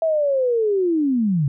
sine linear sweep, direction down, 659.3 to 130.81 Hz, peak -16 dBFS, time 0.02-1.48 s, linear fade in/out 2 ms, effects none

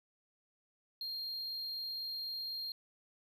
triangle tone, 4214 Hz, C8, 12 cents sharp, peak -37 dBFS, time 1.01-2.72 s, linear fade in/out 2 ms, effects none

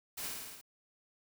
white noise with echo, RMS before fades -41 dBFS, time 0.17-0.29 s, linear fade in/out 10 ms, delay 54 ms, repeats 6, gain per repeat -2 dB, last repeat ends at 0.614 s, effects none

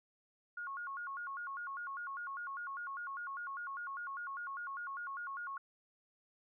sine tone with vibrato, 1253 Hz, D#6, 12 cents sharp, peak -40 dBFS, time 0.57-5.58 s, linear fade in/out 5 ms, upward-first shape square, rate 5 Hz, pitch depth 230 cents each way, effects none

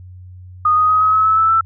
sine tone with pitch steps, 1235 / 1247.9 / 1260.9 / 1274.1 / 1287.4 / 1300.9 / 1314.5 / 1328.2 Hz, D#6 / D#6 / D#6 / D#6 / E6 / E6 / E6 / E6, -13 / +5 / +23 / +41 / -41 / -23 / -5 / +13 cents, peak -10 dBFS, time 0.65-1.61 s, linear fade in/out 5 ms, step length 120 ms, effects added 91 Hz sine -34 dBFS peak until 1.65 s

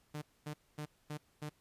sawtooth tone bursts, 150.1 Hz, D3, 38 cents sharp, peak -36 dBFS, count 5, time 0.14-1.495 s, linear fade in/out 10 ms, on 79 ms, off 240 ms, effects pink hiss -72 dBFS RMS until 1.6 s + resampled to 32000 Hz

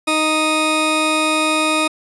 20% pulse tone pair together, 311.1 / 1244.4 Hz, D#4 / D#6, 0 / 0 cents, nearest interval 2 octaves, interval 2400 cents, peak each -13 dBFS, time 0.07-1.88 s, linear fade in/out 10 ms, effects resampled to 24000 Hz

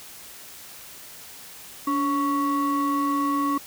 triangle ring-modulated tone, 413.8 Hz, G#4, 6 cents flat, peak -16 dBFS, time 1.87-3.58 s, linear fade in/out 5 ms, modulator 700 Hz, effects white hiss -43 dBFS RMS until 3.66 s

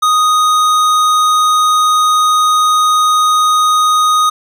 sine tone with tanh clipping, 1244.5 Hz, D#6, in tune, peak -10 dBFS, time 0.02-4.3 s, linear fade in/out 10 ms, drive 17 dB, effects none

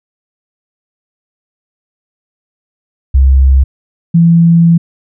sine tone pair in turn, 66.7 / 168.07 Hz, C2 / E3, +34 / +34 cents, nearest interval octave + major third, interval 1600 cents, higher second, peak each -3 dBFS, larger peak neither, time 3.14-3.64 / 4.14-4.78 s, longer second, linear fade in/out 10 ms, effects none

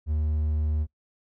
triangle tone with hard clipping, 76.8 Hz, D#2, 22 cents flat, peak -24 dBFS, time 0.06-0.87 s, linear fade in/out 50 ms, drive 6 dB, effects noise-tail reverb RT60 0.1 s tail -23 dB re dry

